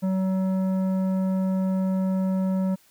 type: tone with tanh clipping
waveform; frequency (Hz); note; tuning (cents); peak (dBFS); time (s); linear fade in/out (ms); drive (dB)
sine; 188.8; F#3; +35; -23; 0.02-2.76; 20; 11
effects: white hiss -59 dBFS RMS until 2.9 s